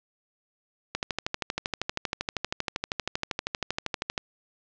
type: click train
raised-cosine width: 0.2 ms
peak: -10 dBFS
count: 42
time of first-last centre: 0.95-4.178 s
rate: 12.7 Hz
effects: low-pass 6000 Hz 12 dB/octave